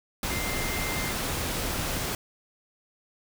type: tone in noise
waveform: sine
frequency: 2093 Hz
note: C7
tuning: in tune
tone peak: -35 dBFS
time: 0.3-1.11 s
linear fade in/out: 2 ms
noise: pink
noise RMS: -30 dBFS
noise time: 0.23-2.15 s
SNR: -8 dB
effects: none